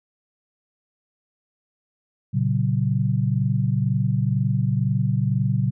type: chord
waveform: sine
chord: F# major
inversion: first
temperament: equal with one note detuned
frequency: 116.54 / 138.59 / 188.12 Hz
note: A#2 / C#3 / F#3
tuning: 0 / 0 / +29 cents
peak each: -22 / -22 / -25 dBFS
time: 2.33-5.71 s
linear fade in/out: 20 ms
effects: none